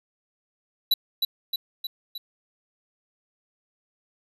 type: tone with echo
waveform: square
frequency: 3951 Hz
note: B7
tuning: in tune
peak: -17 dBFS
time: 0.91-0.94 s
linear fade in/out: 5 ms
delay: 310 ms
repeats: 4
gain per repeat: -4 dB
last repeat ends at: 2.18 s
effects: resampled to 32000 Hz